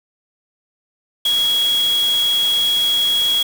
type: tone in noise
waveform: sine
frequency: 3320 Hz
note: G#7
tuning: 1 cent flat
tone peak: -14 dBFS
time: 1.25-3.43 s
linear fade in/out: 5 ms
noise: white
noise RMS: -28 dBFS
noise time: 1.25-3.43 s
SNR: +11 dB
effects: none